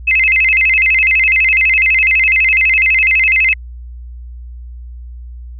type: tone with vibrato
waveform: sine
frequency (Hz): 2319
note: D7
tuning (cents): -22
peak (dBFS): -8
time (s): 0.07-3.54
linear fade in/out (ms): 10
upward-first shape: square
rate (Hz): 12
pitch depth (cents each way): 190
effects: added 60 Hz sine -27 dBFS peak until 5.59 s

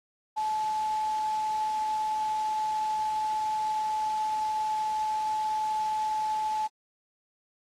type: tone in noise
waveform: sine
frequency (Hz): 863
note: A5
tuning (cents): -34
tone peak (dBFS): -26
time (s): 0.36-6.68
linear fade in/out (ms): 20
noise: white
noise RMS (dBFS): -43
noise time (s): 0.36-6.68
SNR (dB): +14
effects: low-pass 6000 Hz 12 dB/octave + AAC 48 kbps

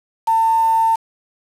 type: tone with quantisation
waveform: sine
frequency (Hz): 901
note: A5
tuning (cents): +41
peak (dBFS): -12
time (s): 0.27-0.96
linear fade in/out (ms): 10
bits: 5
effects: low-pass 11000 Hz 12 dB/octave

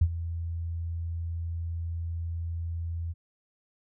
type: tone with ADSR envelope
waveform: sine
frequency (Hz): 83.8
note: E2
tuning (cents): +29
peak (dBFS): -16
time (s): 0.01-3.14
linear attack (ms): 7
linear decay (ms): 60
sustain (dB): -14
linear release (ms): 31
effects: none

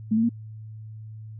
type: tone with pitch steps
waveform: sine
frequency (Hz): 217.7 / 225.5 / 233.6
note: A3 / A3 / A#3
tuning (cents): -18 / +43 / +4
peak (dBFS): -18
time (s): 0.11-0.293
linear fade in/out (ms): 10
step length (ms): 61
effects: added 109 Hz sine -37 dBFS peak until 1.39 s

